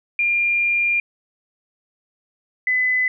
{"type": "tone pair in turn", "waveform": "sine", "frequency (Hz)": [2400, 2011], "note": ["D7", "B6"], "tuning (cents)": [37, 31], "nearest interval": "minor third", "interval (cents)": 306, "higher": "first", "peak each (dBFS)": -16, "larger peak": "neither", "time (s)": [[0.19, 1], [2.67, 3.08]], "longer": "first", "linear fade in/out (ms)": 2, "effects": []}